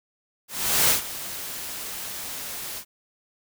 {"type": "noise with ADSR envelope", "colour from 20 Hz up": "white", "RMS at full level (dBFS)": -18, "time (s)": [0.48, 2.85], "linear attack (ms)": 410, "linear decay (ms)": 120, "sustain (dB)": -16, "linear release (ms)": 76, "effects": []}